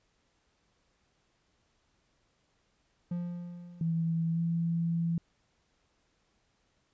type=tone with exponential decay; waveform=triangle; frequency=174.61 Hz; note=F3; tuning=in tune; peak=-28 dBFS; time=3.11-4.63 s; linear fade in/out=5 ms; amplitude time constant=330 ms
type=tone with pitch glide; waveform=sine; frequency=164.81 to 167.59 Hz; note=E3 to E3; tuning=0 to +29 cents; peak=-27 dBFS; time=3.81-5.18 s; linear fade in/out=2 ms; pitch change=+29 cents; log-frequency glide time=4.32-4.4 s
effects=pink hiss -73 dBFS RMS until 6.93 s + resampled to 16000 Hz

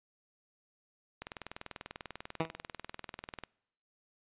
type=click train; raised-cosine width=0.3 ms; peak=-25 dBFS; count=46; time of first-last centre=1.22-3.437 s; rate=20.3 Hz
type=tone with exponential decay; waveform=10% pulse; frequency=162.1 Hz; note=E3; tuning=29 cents flat; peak=-18 dBFS; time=2.4-2.51 s; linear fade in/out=2 ms; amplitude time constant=23 ms
effects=noise-tail reverb RT60 0.8 s tail -26 dB re dry + resampled to 8000 Hz

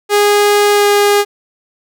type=tone with pitch glide; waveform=sawtooth; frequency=411.8 to 409 Hz; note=G#4 to G#4; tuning=-15 to -26 cents; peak=-4 dBFS; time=0.09-1.25 s; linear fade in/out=50 ms; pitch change=-11 cents; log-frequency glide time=0.72-0.86 s; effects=none

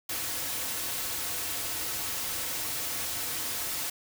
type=noise with comb filter; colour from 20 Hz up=white; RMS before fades=-33 dBFS; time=0.09-3.9 s; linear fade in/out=5 ms; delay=5 ms; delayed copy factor=-0.5; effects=none

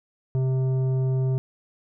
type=tone with tanh clipping; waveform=triangle; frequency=130.8 Hz; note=C3; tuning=in tune; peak=-22 dBFS; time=0.35-1.38 s; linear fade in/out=0 ms; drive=14 dB; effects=none

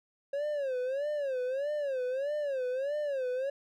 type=tone with vibrato; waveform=triangle; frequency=547 Hz; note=C#5; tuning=23 cents flat; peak=-28 dBFS; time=0.33-3.5 s; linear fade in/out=5 ms; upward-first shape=sine; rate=1.6 Hz; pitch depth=160 cents each way; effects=none

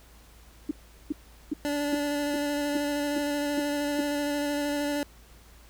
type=tone bursts; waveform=sine; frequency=298 Hz; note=D4; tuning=25 cents sharp; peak=-24 dBFS; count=9; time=0.69-4.008 s; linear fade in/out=5 ms; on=22 ms; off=390 ms
type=tone with vibrato; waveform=25% pulse; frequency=290.1 Hz; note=D4; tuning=21 cents flat; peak=-23 dBFS; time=1.65-5.03 s; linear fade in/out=0 ms; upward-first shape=square; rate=13 Hz; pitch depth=13 cents each way
effects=added 56 Hz sine -52 dBFS peak until 5.69 s + pink hiss -56 dBFS RMS until 5.69 s

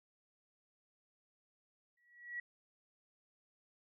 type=tone with exponential growth; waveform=sine; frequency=1927 Hz; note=B6; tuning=43 cents flat; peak=-37 dBFS; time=1.97-2.4 s; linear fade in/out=5 ms; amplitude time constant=93 ms; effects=none

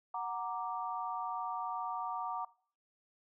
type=chord; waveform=sine; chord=Gb augmented; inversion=none; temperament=equal; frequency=740 / 932.3 / 1174.7 Hz; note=Gb5 / Bb5 / D6; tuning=0 / 0 / 0 cents; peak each=-40 / -39 / -40 dBFS; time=0.14-2.45 s; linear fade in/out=5 ms; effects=noise-tail reverb RT60 0.5 s tail -21 dB re dry

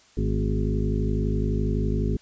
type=harmonic tone with a mistuned harmonic; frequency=51.9 Hz; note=G#1; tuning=in tune; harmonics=1 / 2 / 3 / 4 / 5 / 7 / 8; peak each=-25 / -28 / -30 / -31 / -32 / -33 / -34 dBFS; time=0.17-2.17 s; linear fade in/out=5 ms; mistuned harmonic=4; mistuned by=+52 cents; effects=white hiss -56 dBFS RMS until 2.21 s + resampled to 16000 Hz

